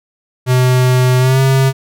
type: tone with pitch glide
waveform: square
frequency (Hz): 127 to 133.78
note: B2 to C3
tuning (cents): +49 to +39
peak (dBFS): -9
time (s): 0.46-1.73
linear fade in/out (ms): 50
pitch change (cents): +90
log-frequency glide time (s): 1.19-1.4
effects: none